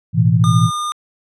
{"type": "chord", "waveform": "sine", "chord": "A suspended second", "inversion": "none", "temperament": "just", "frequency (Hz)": [110, 123.75, 165], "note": ["A2", "B2", "E3"], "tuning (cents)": [0, 4, 2], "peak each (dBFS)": [-14, -15, -14], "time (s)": [0.13, 0.71], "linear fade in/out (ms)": 50}
{"type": "tone", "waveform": "square", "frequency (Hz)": 1213, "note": "D#6", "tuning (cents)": -44, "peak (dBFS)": -20, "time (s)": [0.44, 0.92], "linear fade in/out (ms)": 0}
{"effects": ["resampled to 24000 Hz"]}